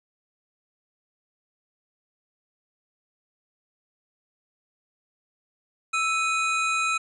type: tone pair together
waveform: square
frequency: 1318.5 / 2489 Hz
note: E6 / D#7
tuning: 0 / 0 cents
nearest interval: major seventh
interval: 1100 cents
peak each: -26 dBFS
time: 5.93-6.98 s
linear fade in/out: 10 ms
effects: resampled to 24000 Hz